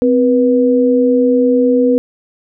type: tone pair together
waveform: sine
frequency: 258.1 / 487.2 Hz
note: C4 / B4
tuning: -23 / -24 cents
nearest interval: major seventh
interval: 1099 cents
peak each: -11 dBFS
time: 0.02-1.98 s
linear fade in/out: 0 ms
effects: none